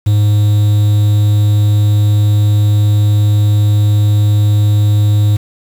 triangle tone with quantisation, 104.3 Hz, G#2, 8 cents sharp, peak -5 dBFS, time 0.06-5.37 s, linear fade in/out 10 ms, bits 5, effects none

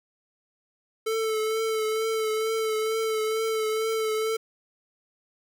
square tone with vibrato, 440 Hz, A4, in tune, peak -25 dBFS, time 1.06-4.37 s, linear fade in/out 10 ms, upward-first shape triangle, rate 2.2 Hz, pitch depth 30 cents each way, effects none

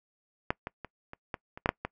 clicks, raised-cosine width 0.5 ms, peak -11 / -20 / -24 / -27 / -18 / -27 / -9 / -8 / -17 dBFS, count 9, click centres 0.505 / 0.671 / 0.847 / 1.134 / 1.342 / 1.575 / 1.659 / 1.691 / 1.85 s, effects noise-tail reverb RT60 0.1 s tail -24 dB re dry

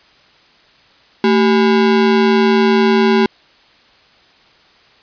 square ring-modulated tone, 304.6 Hz, D#4, 37 cents flat, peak -7 dBFS, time 1.24-3.26 s, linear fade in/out 0 ms, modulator 82.2 Hz, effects white hiss -49 dBFS RMS until 5.02 s + resampled to 11025 Hz

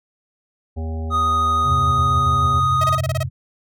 harmonic tone, 80.2 Hz, E2, 47 cents flat, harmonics 1 / 3 / 5 / 7 / 9 / 10, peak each -23 / -33 / -37 / -40 / -42 / -43 dBFS, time 0.76-2.61 s, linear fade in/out 20 ms
triangle tone with vibrato, 1244.5 Hz, D#6, in tune, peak -14 dBFS, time 1.1-3 s, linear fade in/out 50 ms, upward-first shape triangle, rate 13 Hz, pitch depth 9 cents each way
sine chord, F suspended second, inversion none, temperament just, 87.31 / 98.22 / 130.96 Hz, F2 / G2 / C3, 0 / +4 / +2 cents, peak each -26 / -27 / -22 dBFS, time 1.63-3.3 s, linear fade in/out 50 ms
sawtooth tone bursts, 636 Hz, D#5, 38 cents sharp, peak -18 dBFS, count 8, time 2.81-3.232 s, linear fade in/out 5 ms, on 30 ms, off 26 ms
effects none

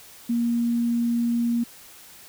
sine tone, 235.6 Hz, A#3, 19 cents sharp, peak -20 dBFS, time 0.29-1.64 s, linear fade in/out 10 ms, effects white hiss -47 dBFS RMS until 2.28 s

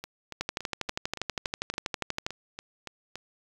two click trains, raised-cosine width 0.2 ms, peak -12 / -20 dBFS, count 24 / 12, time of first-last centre 0.41-2.265 / 0.04-3.156 s, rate 12.4 / 3.53 Hz, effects 7-bit

